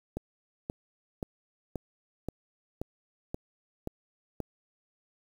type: click train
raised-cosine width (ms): 2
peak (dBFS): -20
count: 9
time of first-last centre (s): 0.17-4.403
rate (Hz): 1.89
effects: 8-bit